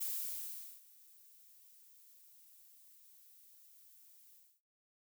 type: noise with ADSR envelope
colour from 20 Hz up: violet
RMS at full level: -38 dBFS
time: 0-4.61 s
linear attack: 16 ms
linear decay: 790 ms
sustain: -24 dB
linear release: 260 ms
effects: noise-tail reverb RT60 0.4 s tail -24 dB re dry